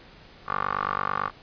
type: tone with band-pass filter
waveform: 15% pulse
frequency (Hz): 49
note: G1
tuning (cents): 0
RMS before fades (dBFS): -28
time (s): 0.46-1.31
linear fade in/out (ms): 50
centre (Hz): 1200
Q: 5.6
effects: pink hiss -50 dBFS RMS until 1.42 s + resampled to 11025 Hz